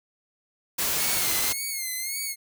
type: noise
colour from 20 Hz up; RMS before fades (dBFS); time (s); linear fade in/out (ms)
white; -26; 0.78-1.53; 10
type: tone with vibrato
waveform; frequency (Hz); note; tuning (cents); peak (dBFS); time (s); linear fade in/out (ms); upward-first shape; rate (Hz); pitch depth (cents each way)
5% pulse; 2135; C7; +34; -19; 0.96-2.36; 50; sine; 1.8; 87
effects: none

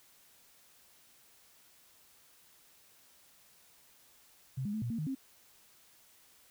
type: tone with pitch steps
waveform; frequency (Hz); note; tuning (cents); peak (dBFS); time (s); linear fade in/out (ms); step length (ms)
sine; 131.6 / 205.5 / 217.1 / 118.8 / 229.3 / 153.9 / 267.2; C3 / G#3 / A3 / A#2 / A#3 / D#3 / C4; +10 / -18 / -23 / +33 / -28 / -19 / +36; -33; 4.57-5.151; 10; 83
effects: white hiss -63 dBFS RMS until 6.5 s

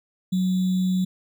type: tone with sample-and-hold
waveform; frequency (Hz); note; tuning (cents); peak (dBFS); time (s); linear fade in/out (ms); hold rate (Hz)
sine; 185; F#3; 0; -19; 0.32-1.05; 10; 3675
effects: none

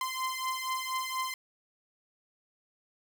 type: beating tone pair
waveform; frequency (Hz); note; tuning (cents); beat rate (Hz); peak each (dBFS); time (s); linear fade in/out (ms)
sawtooth; 1035 / 1039.2; C6 / C6; -19 / -12; 4.2; -31; 0.01-1.34; 2
effects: 10-bit

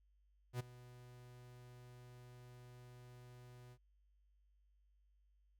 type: tone with ADSR envelope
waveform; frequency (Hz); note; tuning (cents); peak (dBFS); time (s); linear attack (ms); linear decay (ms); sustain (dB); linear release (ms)
45% pulse; 123.47; B2; 0; -37; 0.53-3.78; 68; 13; -19; 61
effects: added 50 Hz sine -70 dBFS peak until 5.59 s

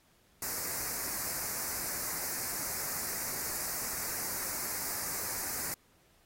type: band-stop noise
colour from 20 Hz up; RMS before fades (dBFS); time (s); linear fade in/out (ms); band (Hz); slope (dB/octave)
white; -36; 0.42-5.74; 2; 2300 to 4600; 48
effects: pink hiss -67 dBFS RMS until 6.25 s + AAC 48 kbps

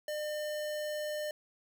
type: tone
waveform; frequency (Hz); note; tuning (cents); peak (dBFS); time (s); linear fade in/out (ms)
square; 603; D5; +46; -35; 0.08-1.31; 2
effects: none

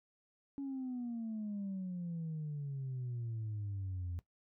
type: exponential sweep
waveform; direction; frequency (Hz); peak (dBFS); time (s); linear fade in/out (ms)
sine; down; 280.9 to 85.6; -36; 0.58-4.19; 0
effects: noise-tail reverb RT60 0.1 s tail -18 dB re dry + tanh soft clip ceiling -35 dBFS

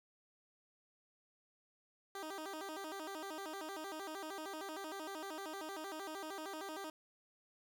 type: tone with vibrato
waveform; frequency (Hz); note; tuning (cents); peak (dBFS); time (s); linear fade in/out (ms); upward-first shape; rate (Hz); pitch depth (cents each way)
15% pulse; 350.4; F4; +6; -37; 2.15-6.9; 2; square; 6.5; 200
effects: none

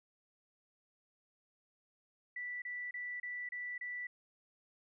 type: tone bursts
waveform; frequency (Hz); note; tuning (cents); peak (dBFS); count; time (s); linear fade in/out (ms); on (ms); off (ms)
sine; 1968; B6; -7; -39; 6; 2.36-4.07; 5; 260; 30
effects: none

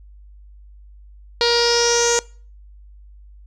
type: tone with low-pass filter sweep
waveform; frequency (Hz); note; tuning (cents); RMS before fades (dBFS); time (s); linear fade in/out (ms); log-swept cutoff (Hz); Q
sawtooth; 472.9; A#4; +25; -17; 1.41-2.19; 0; 4400 to 6800; 7.5
effects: noise-tail reverb RT60 0.4 s tail -23 dB re dry + added 50 Hz sine -41 dBFS peak until 3.46 s

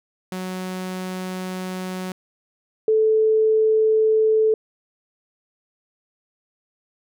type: tone pair in turn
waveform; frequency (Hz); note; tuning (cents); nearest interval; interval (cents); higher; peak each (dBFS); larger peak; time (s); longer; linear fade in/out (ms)
sawtooth / sine; 185 / 437.3; F#3 / A4; 0 / -11; octave + minor third; 1489; second; -23 / -14; second; 0.32-2.12 / 2.88-4.54; first; 2
effects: none

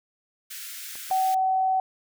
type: high-pass noise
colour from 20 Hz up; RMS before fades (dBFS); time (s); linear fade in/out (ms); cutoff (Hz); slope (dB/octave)
white; -38; 0.5-1.35; 10; 1400; 48
type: clicks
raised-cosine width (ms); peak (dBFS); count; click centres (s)
0.5; -30; 2; 0.955 / 1.104
type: tone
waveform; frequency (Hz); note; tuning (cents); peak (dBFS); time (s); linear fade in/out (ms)
sine; 757; F#5; +39; -20; 1.11-1.8; 2
effects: none

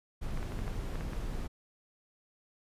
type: noise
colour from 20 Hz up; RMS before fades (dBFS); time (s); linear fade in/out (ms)
brown; -36; 0.21-1.48; 20
type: clicks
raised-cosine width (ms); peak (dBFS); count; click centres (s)
0.5; -29; 8; 0.374 / 0.429 / 0.521 / 0.59 / 0.679 / 0.956 / 1.009 / 1.133
effects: resampled to 32000 Hz

